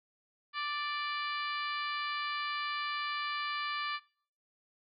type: harmonic tone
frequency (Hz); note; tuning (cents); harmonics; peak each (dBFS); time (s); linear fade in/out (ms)
587; D5; -1; 2 / 3 / 4 / 5 / 6 / 7 / 8; -36 / -40 / -42 / -44 / -46 / -47 / -48; 0.53-4; 50
effects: noise-tail reverb RT60 0.5 s tail -22 dB re dry